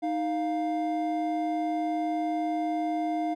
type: tone pair together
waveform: triangle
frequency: 311.8 / 700 Hz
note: D#4 / F5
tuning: +4 / +4 cents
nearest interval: octave + major second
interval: 1400 cents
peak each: -27 dBFS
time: 0.02-3.35 s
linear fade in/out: 20 ms
effects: none